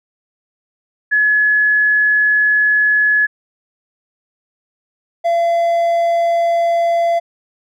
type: tone pair in turn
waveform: sine / triangle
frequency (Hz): 1700 / 679.9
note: G#6 / F5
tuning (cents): +40 / -47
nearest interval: octave + major third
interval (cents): 1587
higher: first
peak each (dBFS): -10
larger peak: neither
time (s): 1.11-3.27 / 5.24-7.2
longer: first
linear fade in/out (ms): 20
effects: none